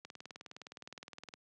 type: click train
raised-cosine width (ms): 0.2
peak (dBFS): -30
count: 26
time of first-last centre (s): 0.05-1.339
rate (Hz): 19.4
effects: high-pass 150 Hz 12 dB/octave + resampled to 22050 Hz